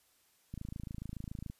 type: click train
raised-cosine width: 5 ms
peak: -29 dBFS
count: 27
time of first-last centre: 0.54-1.499 s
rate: 27.1 Hz
effects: white hiss -70 dBFS RMS until 1.59 s + resampled to 32000 Hz